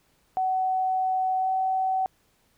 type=tone with pitch glide; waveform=sine; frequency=751 to 757.1 Hz; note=F#5 to F#5; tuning=+26 to +40 cents; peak=-22 dBFS; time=0.37-2.06 s; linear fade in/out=0 ms; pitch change=+14 cents; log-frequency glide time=1.38-1.49 s; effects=pink hiss -66 dBFS RMS until 2.57 s

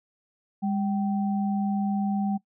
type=tone pair together; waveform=sine; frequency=202.2 / 774 Hz; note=G#3 / G5; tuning=-46 / -22 cents; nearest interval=octave + major seventh; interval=2324 cents; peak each=-24 / -32 dBFS; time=0.62-2.38 s; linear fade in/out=20 ms; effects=noise-tail reverb RT60 0.1 s tail -20 dB re dry

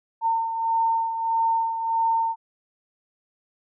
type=beating tone pair; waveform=sine; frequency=908 / 909.6 Hz; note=A#5 / A#5; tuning=-46 / -43 cents; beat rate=1.6 Hz; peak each=-21 / -29 dBFS; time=0.21-2.36 s; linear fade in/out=50 ms; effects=none

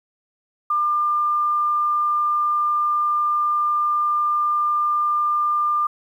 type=tone; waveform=sine; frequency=1198 Hz; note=D6; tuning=34 cents sharp; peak=-17 dBFS; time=0.7-5.87 s; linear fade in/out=5 ms; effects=9-bit

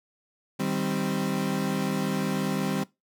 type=chord; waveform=35% pulse; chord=C minor; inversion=first; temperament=equal; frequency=155.56 / 196 / 261.6 Hz; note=Eb3 / G3 / C4; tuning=0 / 0 / 0 cents; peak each=-30 / -27 / -29 dBFS; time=0.59-2.84 s; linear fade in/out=10 ms; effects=noise-tail reverb RT60 0.2 s tail -20 dB re dry

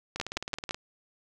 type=two click trains; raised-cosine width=0.2 ms; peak=-18 / -12 dBFS; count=12 / 4; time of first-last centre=0.16-0.745 / 0.2-0.709 s; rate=18.8 / 5.89 Hz; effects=none

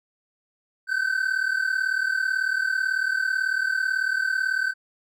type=tone pair together; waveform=triangle; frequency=1514.9 / 1553 Hz; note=F#6 / G6; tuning=+40 / -17 cents; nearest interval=unison; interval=43 cents; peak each=-23 dBFS; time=0.87-4.74 s; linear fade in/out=50 ms; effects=none

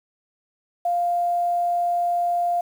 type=tone with quantisation; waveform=sine; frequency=698.5 Hz; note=F5; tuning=in tune; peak=-19 dBFS; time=0.85-2.61 s; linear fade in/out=5 ms; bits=8; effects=none

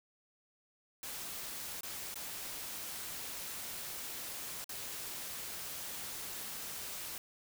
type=noise with dropouts; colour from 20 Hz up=white; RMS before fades=-43 dBFS; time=1.03-7.18 s; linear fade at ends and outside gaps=2 ms; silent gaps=1.809-1.832 / 2.143-2.156 / 4.643-4.692 s; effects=none

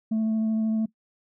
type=tone with vibrato; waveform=sine; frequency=220.2 Hz; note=A3; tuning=2 cents sharp; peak=-19 dBFS; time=0.11-0.86 s; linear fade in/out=10 ms; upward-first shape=sine; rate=13 Hz; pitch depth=11 cents each way; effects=noise-tail reverb RT60 0.1 s tail -20 dB re dry + tanh soft clip ceiling -21 dBFS

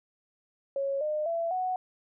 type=tone with pitch steps; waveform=sine; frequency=551 / 607.9 / 670.6 / 739.8 Hz; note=C#5 / D#5 / E5 / F#5; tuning=-11 / -40 / +30 / 0 cents; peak=-27 dBFS; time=0.76-1.76 s; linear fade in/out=2 ms; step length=250 ms; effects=none

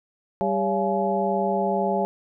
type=tone cluster; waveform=sine; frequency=195 / 400.1 / 562 / 684 / 848 Hz; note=G3 / G4 / C#5 / F5 / G#5; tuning=-9 / +35 / +24 / -36 / +36 cents; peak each=-27 dBFS; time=0.41-2.05 s; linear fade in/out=0 ms; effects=none

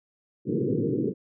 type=band-pass noise; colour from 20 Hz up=white; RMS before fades=-26 dBFS; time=0.45-1.14 s; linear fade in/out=50 ms; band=110 to 470 Hz; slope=96 dB/octave; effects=none

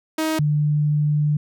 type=tone pair in turn; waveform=sawtooth / sine; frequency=315.7 / 148.99 Hz; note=D#4 / D3; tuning=+25 / +25 cents; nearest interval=octave + minor second; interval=1300 cents; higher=first; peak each=-16 dBFS; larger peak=neither; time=0.18-0.39 / 0.39-1.37 s; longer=second; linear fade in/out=5 ms; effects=none

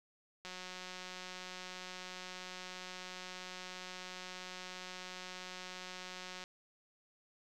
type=click train; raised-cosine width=0.2 ms; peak=-29 dBFS; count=1097; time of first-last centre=0.45-6.439 s; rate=183 Hz; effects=none

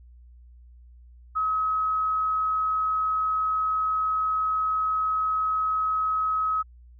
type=tone; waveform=sine; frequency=1277 Hz; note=D#6; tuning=45 cents sharp; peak=-22 dBFS; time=1.35-6.63 s; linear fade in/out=20 ms; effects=added 60 Hz sine -47 dBFS peak until 6.99 s

